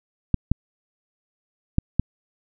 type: clicks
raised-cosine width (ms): 5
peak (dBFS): -5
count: 4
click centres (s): 0.343 / 0.516 / 1.784 / 1.996
effects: none